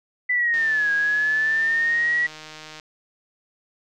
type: linear two-way sweep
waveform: sine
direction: down then up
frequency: 2000 to 1639 to 1938 Hz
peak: -18 dBFS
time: 0.29-2.27 s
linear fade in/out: 10 ms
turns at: 0.92 s
type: click train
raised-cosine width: 0.2 ms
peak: -22 dBFS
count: 351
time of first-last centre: 0.54-2.798 s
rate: 155 Hz
effects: none